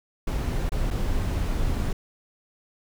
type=noise with dropouts; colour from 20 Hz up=brown; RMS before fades=-25 dBFS; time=0.27-1.93 s; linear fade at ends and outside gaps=5 ms; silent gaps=0.694-0.719 / 0.905-0.909 s; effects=none